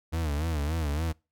40% pulse tone with vibrato, 77.1 Hz, D#2, 15 cents flat, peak -26 dBFS, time 0.12-1.13 s, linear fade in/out 20 ms, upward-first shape sine, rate 3.5 Hz, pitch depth 130 cents each way, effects noise-tail reverb RT60 0.3 s tail -26 dB re dry

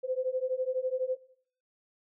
sine beating tone pair, 508 / 520 Hz, B4 / C5, +49 / -11 cents, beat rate 12 Hz, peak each -32 / -32 dBFS, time 0.03-1.17 s, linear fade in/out 20 ms, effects noise-tail reverb RT60 0.6 s tail -19 dB re dry

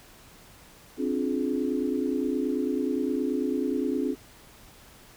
sine chord, D half-diminished seventh, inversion third, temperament just, 264.3 / 293.7 / 352.4 / 422.9 Hz, C4 / D4 / F4 / Ab4, +18 / 0 / +16 / +31 cents, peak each -28 / -30 / -32 / -32 dBFS, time 0.97-4.16 s, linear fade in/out 50 ms, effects pink hiss -52 dBFS RMS until 5.16 s

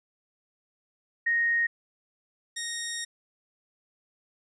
sine / 10% pulse tone pair in turn, 1864.7 / 1864.7 Hz, A#6 / A#6, 0 / 0 cents, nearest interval unison, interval 0 cents, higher neither, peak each -22 dBFS, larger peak neither, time 1.26-1.67 / 2.56-3.05 s, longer second, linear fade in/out 10 ms, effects resampled to 22050 Hz

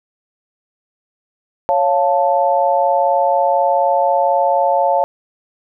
sine chord, Db augmented, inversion none, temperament equal, 554.4 / 698.5 / 880 Hz, Db5 / F5 / A5, 0 / 0 / 0 cents, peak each -16 dBFS, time 1.69-5.04 s, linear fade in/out 0 ms, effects none

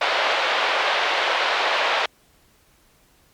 pink band-pass noise, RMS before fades -21 dBFS, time 0.01-2.06 s, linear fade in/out 5 ms, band 550 to 3800 Hz, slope 24 dB/octave, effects pink hiss -58 dBFS RMS until 3.33 s + MP3 96 kbps

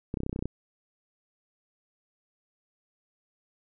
clicks, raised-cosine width 3 ms, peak -18 dBFS, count 11, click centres 0.141 / 0.172 / 0.204 / 0.234 / 0.264 / 0.295 / 0.329 / 0.361 / 0.391 / 0.425 / 0.456 s, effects none

